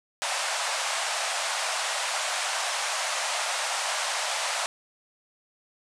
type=band-pass noise; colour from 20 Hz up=pink; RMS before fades=-29 dBFS; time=0.22-4.66 s; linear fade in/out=0 ms; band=600 to 9600 Hz; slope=48 dB/octave; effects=none